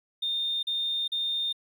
triangle tone bursts, 3637 Hz, A#7, 43 cents flat, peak -23 dBFS, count 3, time 0.22-1.528 s, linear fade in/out 10 ms, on 410 ms, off 39 ms, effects tanh soft clip ceiling -24 dBFS

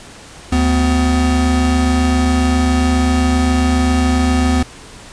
square tone pair together, 74.7 / 251.5 Hz, D2 / B3, +30 / +32 cents, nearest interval octave + major sixth, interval 2102 cents, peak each -15 dBFS, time 0.52-4.63 s, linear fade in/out 5 ms, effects pink hiss -37 dBFS RMS until 5.12 s + resampled to 22050 Hz

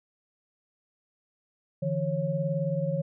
sine tone cluster, 148.7 / 167.4 / 550 Hz, D3 / E3 / C#5, +22 / +27 / -14 cents, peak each -30 dBFS, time 1.82-3.02 s, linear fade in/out 10 ms, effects none

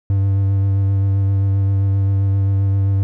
triangle tone with vibrato, 98 Hz, G2, in tune, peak -11 dBFS, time 0.1-3.03 s, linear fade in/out 0 ms, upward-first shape sine, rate 7.6 Hz, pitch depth 16 cents each way, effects none

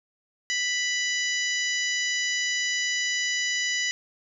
harmonic tone, 987.8 Hz, B5, in tune, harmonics 2 / 3 / 4 / 5 / 6 / 7, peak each -27 / -31 / -36 / -35 / -33 / -35 dBFS, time 0.5-3.91 s, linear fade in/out 0 ms, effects none

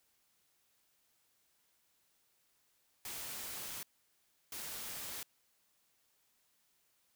white noise bursts at uneven times, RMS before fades -44 dBFS, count 2, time 3.05-3.83 / 4.52-5.23 s, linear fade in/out 2 ms, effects white hiss -75 dBFS RMS until 7.15 s

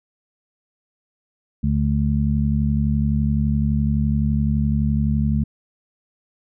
harmonic tone, 71.8 Hz, D2, 39 cents flat, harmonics 1 / 2 / 3, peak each -21 / -21 / -21 dBFS, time 1.63-5.44 s, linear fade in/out 10 ms, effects none

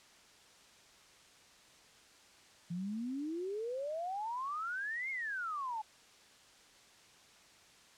sine exponential two-way sweep, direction up then down, 167 to 2182 to 842 Hz, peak -36 dBFS, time 2.7-5.82 s, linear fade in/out 10 ms, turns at 5.1 s, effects white hiss -61 dBFS RMS until 7.97 s + low-pass 7000 Hz 12 dB/octave

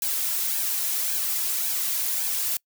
blue noise with flanger, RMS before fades -26 dBFS, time 0.02-2.57 s, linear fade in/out 2 ms, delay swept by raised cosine 1.2 to 3 ms, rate 1.8 Hz, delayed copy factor +0.6, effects noise-tail reverb RT60 0.1 s tail -26 dB re dry

